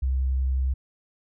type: tone with vibrato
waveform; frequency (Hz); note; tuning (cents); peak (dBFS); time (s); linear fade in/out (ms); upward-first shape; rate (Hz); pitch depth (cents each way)
sine; 65.41; C2; 0; -21; 0.02-0.74; 10; triangle; 11; 10
effects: none